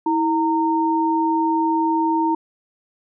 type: tone pair together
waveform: sine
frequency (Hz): 324.1 / 920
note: E4 / A#5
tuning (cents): -29 / -23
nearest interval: octave + tritone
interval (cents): 1806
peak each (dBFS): -19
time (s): 0.06-2.35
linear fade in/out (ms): 5
effects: none